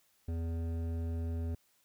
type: tone with hard clipping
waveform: triangle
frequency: 83 Hz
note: E2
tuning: 12 cents sharp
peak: -35 dBFS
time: 0.28-1.55 s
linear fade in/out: 5 ms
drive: 16 dB
effects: white hiss -71 dBFS RMS until 1.84 s